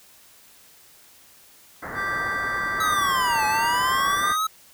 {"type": "low-pass noise", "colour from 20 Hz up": "white", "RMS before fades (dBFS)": -34, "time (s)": [1.82, 4.33], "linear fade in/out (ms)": 10, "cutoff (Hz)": 2000, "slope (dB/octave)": 96}
{"type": "chord", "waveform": "triangle", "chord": "G major", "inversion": "second", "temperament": "just", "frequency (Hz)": [1176, 1568, 1960], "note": ["D6", "G6", "B6"], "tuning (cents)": [2, 0, -14], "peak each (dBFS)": [-27, -26, -29], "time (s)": [1.94, 4.37], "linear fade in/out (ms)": 50}
{"type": "linear two-way sweep", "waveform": "square", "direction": "down then up", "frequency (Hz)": [1300, 847, 1300], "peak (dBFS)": -22, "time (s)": [2.8, 4.47], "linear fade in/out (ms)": 5, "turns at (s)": 3.46}
{"effects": ["white hiss -52 dBFS RMS until 4.73 s"]}